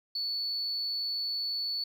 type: tone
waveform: sine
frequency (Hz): 4446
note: C#8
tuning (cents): +4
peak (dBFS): -29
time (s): 0.15-1.84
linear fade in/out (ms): 5
effects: tanh soft clip ceiling -26 dBFS + 11-bit